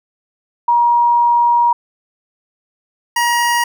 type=tone pair in turn; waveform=sine / 25% pulse; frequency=951 / 951 Hz; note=A#5 / A#5; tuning=+34 / +34 cents; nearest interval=unison; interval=0 cents; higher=neither; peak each=-9 dBFS; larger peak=neither; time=0.68-1.73 / 3.16-3.64 s; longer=first; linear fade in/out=5 ms; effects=none